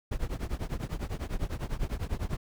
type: noise with tremolo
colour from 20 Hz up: brown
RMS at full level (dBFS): -28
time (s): 0.11-2.37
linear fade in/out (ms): 10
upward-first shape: triangle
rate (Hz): 10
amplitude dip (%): 100
effects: none